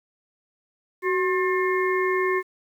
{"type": "harmonic tone with a mistuned harmonic", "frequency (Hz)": 356.8, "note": "F4", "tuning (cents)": 37, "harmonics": [1, 3, 5, 6], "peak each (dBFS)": [-22, -27, -29, -30], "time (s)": [1.02, 2.43], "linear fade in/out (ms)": 50, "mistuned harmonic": 1, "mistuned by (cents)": 81, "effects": ["9-bit"]}